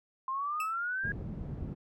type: exponential sweep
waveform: sine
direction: up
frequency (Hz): 1043 to 1661.2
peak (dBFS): -31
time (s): 0.28-1.12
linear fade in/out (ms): 2
type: tone with exponential decay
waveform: 45% pulse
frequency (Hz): 2633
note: E7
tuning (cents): -3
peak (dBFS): -33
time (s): 0.6-0.78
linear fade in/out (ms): 2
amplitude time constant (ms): 37
type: low-pass noise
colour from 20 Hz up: white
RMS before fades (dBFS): -39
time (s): 1.03-1.75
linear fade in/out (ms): 20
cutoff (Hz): 170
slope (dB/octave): 12
effects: none